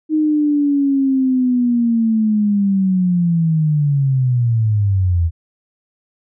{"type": "linear sweep", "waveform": "sine", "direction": "down", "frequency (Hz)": [312.5, 80.8], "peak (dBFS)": -12, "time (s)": [0.09, 5.31], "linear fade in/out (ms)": 50, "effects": []}